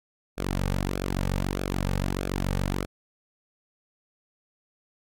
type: tone with flanger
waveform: sawtooth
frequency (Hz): 47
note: F#1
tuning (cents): +28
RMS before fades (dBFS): -28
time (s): 0.37-2.86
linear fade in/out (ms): 20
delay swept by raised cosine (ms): 1 to 3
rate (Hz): 1.6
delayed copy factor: -0.7
effects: AAC 64 kbps